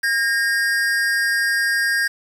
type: tone pair together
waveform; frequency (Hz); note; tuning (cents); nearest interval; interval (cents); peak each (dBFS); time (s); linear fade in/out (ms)
square; 1618 / 1849.7; G#6 / A#6; -46 / -14; major second; 232; -19 / -23; 0.03-2.08; 10
effects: low-pass 10000 Hz 12 dB/octave + 7-bit